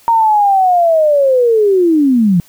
sine linear sweep, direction down, 932.3 to 164.7 Hz, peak -7 dBFS, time 0.08-2.4 s, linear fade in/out 0 ms, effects white hiss -46 dBFS RMS until 2.48 s

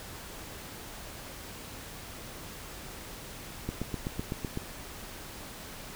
click train, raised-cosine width 3 ms, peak -19 dBFS, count 8, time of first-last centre 3.69-4.574 s, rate 7.92 Hz, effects pink hiss -44 dBFS RMS until 5.95 s

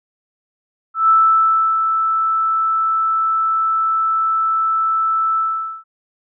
sine tone with ADSR envelope, 1318.5 Hz, E6, in tune, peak -8 dBFS, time 0.94-5.84 s, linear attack 150 ms, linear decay 680 ms, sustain -6 dB, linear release 460 ms, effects none

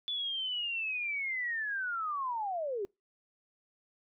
sine linear sweep, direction down, 3474 to 374.3 Hz, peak -32 dBFS, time 0.08-2.85 s, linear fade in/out 0 ms, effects noise-tail reverb RT60 0.2 s tail -24 dB re dry

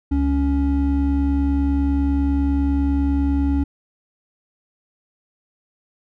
triangle tone pair together, 70 / 280 Hz, C#2 / C#4, +18 / +18 cents, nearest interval 2 octaves, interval 2400 cents, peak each -17 dBFS, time 0.11-3.64 s, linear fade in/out 10 ms, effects none

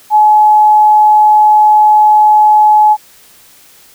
sine tone, 850 Hz, G#5, 40 cents sharp, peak -3 dBFS, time 0.1-2.97 s, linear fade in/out 50 ms, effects white hiss -42 dBFS RMS until 3.94 s

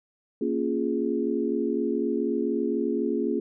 sine chord, Bb minor seventh, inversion none, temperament equal with one note detuned, 233.1 / 277.2 / 349.2 / 416.7 Hz, Bb3 / Db4 / F4 / Ab4, 0 / 0 / 0 / +6 cents, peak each -29 dBFS, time 0.41-3.4 s, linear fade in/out 5 ms, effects none

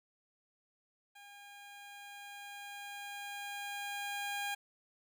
15% pulse tone with level ramp, 810 Hz, G#5, 43 cents flat, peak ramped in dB -47 to -29 dBFS, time 1.15-4.55 s, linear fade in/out 10 ms, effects none

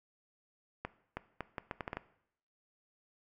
accelerating click train, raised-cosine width 0.5 ms, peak -22 dBFS, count 9, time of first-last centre 0.85-1.97 s, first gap 320 ms, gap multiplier 0.74, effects noise-tail reverb RT60 0.7 s tail -17 dB re dry

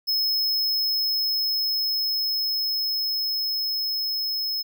square tone with level ramp, 5180 Hz, E8, 31 cents flat, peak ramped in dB -21 to -25 dBFS, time 0.07-4.63 s, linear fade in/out 20 ms, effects none

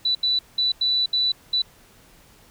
sine tone bursts at uneven times, 3968 Hz, B7, 7 cents sharp, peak -18 dBFS, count 6, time 0.05-0.15 / 0.23-0.39 / 0.58-0.72 / 0.81-1.06 / 1.13-1.32 / 1.53-1.62 s, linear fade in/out 5 ms, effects pink hiss -53 dBFS RMS until 2.5 s

